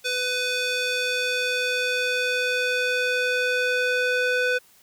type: tone with band-pass filter sweep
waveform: square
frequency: 499.4 Hz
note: B4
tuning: 19 cents sharp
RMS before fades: -24 dBFS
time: 0.04-4.59 s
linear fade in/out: 20 ms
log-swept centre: 3600 to 1700 Hz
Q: 1
effects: white hiss -56 dBFS RMS until 4.82 s